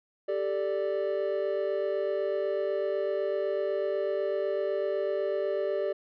triangle chord, G suspended second, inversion none, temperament equal, 392 / 440 / 587.3 Hz, G4 / A4 / D5, 0 / 0 / 0 cents, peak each -29 / -32 / -28 dBFS, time 0.28-5.93 s, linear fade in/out 10 ms, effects resampled to 11025 Hz

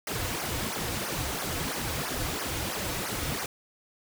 pink noise with flanger, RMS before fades -32 dBFS, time 0.07-3.46 s, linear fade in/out 2 ms, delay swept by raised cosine 0.25 to 5.15 ms, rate 3 Hz, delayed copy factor -1, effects none

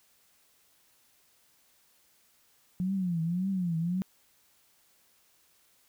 sine tone with vibrato, 177.9 Hz, F3, 32 cents sharp, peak -27 dBFS, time 2.8-4.02 s, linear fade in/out 0 ms, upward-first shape triangle, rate 1.8 Hz, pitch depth 180 cents each way, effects white hiss -66 dBFS RMS until 5.88 s

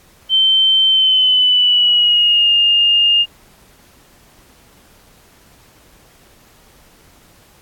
sine tone with pitch glide, 3100 to 2826 Hz, G7 to F7, -20 to +20 cents, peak -9 dBFS, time 0.29-3.26 s, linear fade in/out 50 ms, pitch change -160 cents, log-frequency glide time 0.88-2.52 s, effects pink hiss -49 dBFS RMS until 7.61 s + AAC 64 kbps

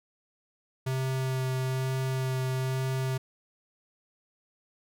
square tone with vibrato, 130.81 Hz, C3, in tune, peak -28 dBFS, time 0.86-3.18 s, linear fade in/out 10 ms, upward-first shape sine, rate 1.1 Hz, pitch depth 10 cents each way, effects none

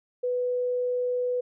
sine tone, 495.3 Hz, B4, 5 cents sharp, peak -24 dBFS, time 0.23-1.41 s, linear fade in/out 10 ms, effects none

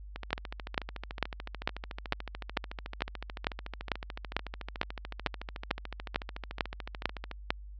two click trains, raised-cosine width 0.3 ms, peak -22 / -10 dBFS, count 99 / 17, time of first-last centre 0.16-7.313 / 0.33-7.505 s, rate 13.7 / 2.23 Hz, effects added 50 Hz sine -43 dBFS peak until 7.79 s + low-pass 5000 Hz 12 dB/octave

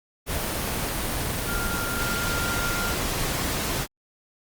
sine tone in noise, 1396.9 Hz, F6, in tune, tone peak -29 dBFS, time 1.44-2.95 s, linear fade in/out 50 ms, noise pink, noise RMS -27 dBFS, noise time 0.26-3.87 s, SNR -5 dB, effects Opus 24 kbps

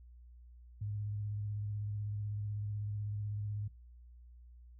sine tone with vibrato, 104 Hz, G#2, 3 cents sharp, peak -36 dBFS, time 0.81-3.68 s, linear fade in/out 5 ms, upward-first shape sine, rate 16 Hz, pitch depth 26 cents each way, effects noise-tail reverb RT60 0.2 s tail -19 dB re dry + added 60 Hz sine -53 dBFS peak until 4.79 s

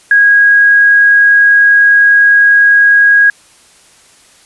sine tone, 1645 Hz, G#6, 17 cents flat, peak -3 dBFS, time 0.11-3.3 s, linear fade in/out 2 ms, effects white hiss -44 dBFS RMS until 4.45 s + resampled to 24000 Hz

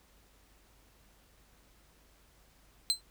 35% pulse tone with exponential decay, 4097 Hz, C8, 37 cents flat, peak -20 dBFS, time 2.9-3.01 s, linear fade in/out 0 ms, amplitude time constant 22 ms, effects added 50 Hz sine -65 dBFS peak until 3.1 s + pink hiss -65 dBFS RMS until 3.1 s

